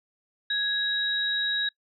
sine tone pair together, 1661.2 / 3830 Hz, G#6 / A#7, 0 / +46 cents, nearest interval octave + major second, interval 1446 cents, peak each -28 / -26 dBFS, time 0.5-1.69 s, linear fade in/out 5 ms, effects noise-tail reverb RT60 0.1 s tail -24 dB re dry

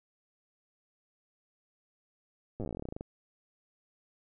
slowing click train, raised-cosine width 2 ms, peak -25 dBFS, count 20, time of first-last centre 2.6-3.009 s, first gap 8 ms, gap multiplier 1.1, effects none

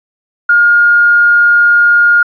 triangle tone with tanh clipping, 1421 Hz, F6, 30 cents sharp, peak -4 dBFS, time 0.49-2.23 s, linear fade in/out 5 ms, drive 3 dB, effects resampled to 11025 Hz

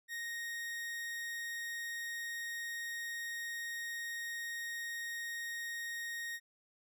40% pulse tone, 1864.7 Hz, A#6, in tune, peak -38 dBFS, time 0.08-6.4 s, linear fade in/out 50 ms, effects none

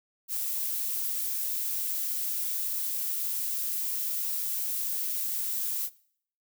violet noise, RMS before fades -31 dBFS, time 0.28-5.9 s, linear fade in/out 50 ms, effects noise-tail reverb RT60 0.6 s tail -21 dB re dry

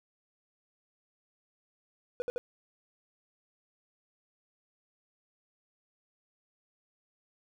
triangle tone bursts, 491.2 Hz, B4, 9 cents flat, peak -28 dBFS, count 3, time 2.2-2.38 s, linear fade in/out 0 ms, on 20 ms, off 60 ms, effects none

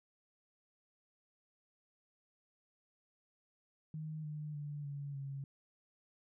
sine tone with pitch steps, 155.56 / 150.96 / 146.49 / 142.16 / 137.95 Hz, D#3 / D3 / D3 / C#3 / C#3, 0 / +48 / -4 / +44 / -8 cents, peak -40 dBFS, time 3.94-5.44 s, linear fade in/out 2 ms, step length 300 ms, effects none

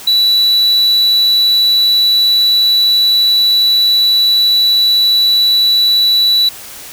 triangle tone, 3946 Hz, B7, 2 cents flat, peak -6 dBFS, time 0.07-6.49 s, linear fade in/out 5 ms, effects white hiss -31 dBFS RMS until 6.92 s

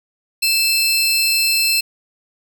sawtooth tone pair together, 2637 / 4192 Hz, E7 / C8, 0 / +2 cents, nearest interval minor sixth, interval 802 cents, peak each -14 dBFS, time 0.42-1.81 s, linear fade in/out 10 ms, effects none

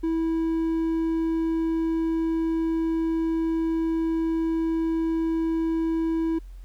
triangle tone, 326.4 Hz, E4, 17 cents flat, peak -20 dBFS, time 0.03-6.39 s, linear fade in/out 10 ms, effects added 44 Hz sine -38 dBFS peak until 6.64 s + pink hiss -63 dBFS RMS until 6.64 s

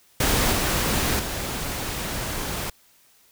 pink noise with level steps, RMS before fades -21 / -23 / -29 dBFS, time 0.2-2.7 s, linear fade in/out 5 ms, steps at 0.52 / 1.19 s, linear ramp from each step 5 ms, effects white hiss -58 dBFS RMS until 3.31 s

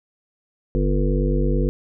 harmonic tone, 49 Hz, G1, in tune, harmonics 1 / 3 / 5 / 7 / 9 / 10, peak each -19 / -24 / -26 / -27 / -29 / -29 dBFS, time 0.75-1.69 s, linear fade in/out 0 ms, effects none

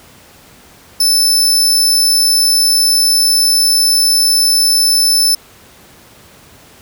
sawtooth tone, 5274 Hz, E8, in tune, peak -6 dBFS, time 1-5.35 s, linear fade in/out 5 ms, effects pink hiss -42 dBFS RMS until 6.81 s + high-pass 60 Hz 12 dB/octave

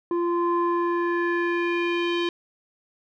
square tone with low-pass filter sweep, 345.3 Hz, F4, 20 cents flat, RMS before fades -24 dBFS, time 0.11-2.29 s, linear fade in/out 2 ms, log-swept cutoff 780 to 3400 Hz, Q 3.1, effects none

